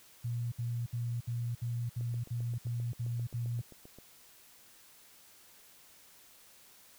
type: tone bursts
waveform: sine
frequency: 118.9 Hz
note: A#2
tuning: 35 cents sharp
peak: -32 dBFS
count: 10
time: 0.24-3.616 s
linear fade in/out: 10 ms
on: 280 ms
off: 64 ms
type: click train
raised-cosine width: 2 ms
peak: -38 dBFS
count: 16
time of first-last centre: 2.01-3.986 s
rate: 7.59 Hz
effects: white hiss -59 dBFS RMS until 6.98 s